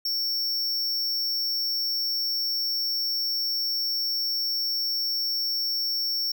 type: tone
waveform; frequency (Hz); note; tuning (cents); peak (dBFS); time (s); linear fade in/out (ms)
square; 5460; F8; -40; -25; 0.05-6.32; 5
effects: none